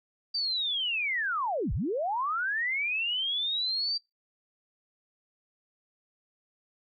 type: linear two-way sweep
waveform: sine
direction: down then up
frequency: 4699 to 34.59 to 4699 Hz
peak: -27 dBFS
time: 0.34-3.98 s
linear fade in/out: 10 ms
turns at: 1.73 s
effects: noise-tail reverb RT60 0.2 s tail -25 dB re dry